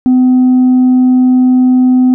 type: tone with tanh clipping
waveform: sine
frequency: 254 Hz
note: B3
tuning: 49 cents sharp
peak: -5 dBFS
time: 0.06-2.14 s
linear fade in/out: 0 ms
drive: 1 dB
effects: none